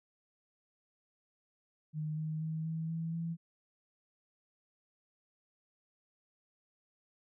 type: tone with pitch steps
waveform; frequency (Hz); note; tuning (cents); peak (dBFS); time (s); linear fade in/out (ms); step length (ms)
sine; 153.9 / 156.32 / 158.78 / 161.27 / 163.81 / 166.38; D#3 / D#3 / D#3 / E3 / E3 / E3; -19 / +8 / +35 / -38 / -11 / +16; -34; 1.93-3.37; 50; 240
effects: none